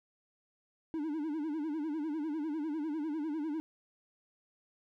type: tone with vibrato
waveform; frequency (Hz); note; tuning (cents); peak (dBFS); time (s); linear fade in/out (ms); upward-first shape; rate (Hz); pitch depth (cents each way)
triangle; 306.5; D#4; -26; -31; 0.94-3.6; 0; sine; 10; 120
effects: none